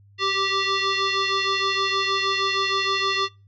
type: tone with frequency modulation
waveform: sine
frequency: 1174.7 Hz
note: D6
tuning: in tune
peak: -20 dBFS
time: 0.18-3.29 s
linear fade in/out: 50 ms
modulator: 781 Hz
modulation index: 4.3
effects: noise-tail reverb RT60 0.3 s tail -24 dB re dry + added 100 Hz sine -50 dBFS peak until 3.47 s